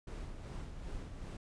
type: noise with tremolo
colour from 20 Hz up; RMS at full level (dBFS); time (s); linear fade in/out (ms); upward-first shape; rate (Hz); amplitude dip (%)
brown; -42; 0.07-1.37; 5; sine; 2.6; 45
effects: resampled to 22050 Hz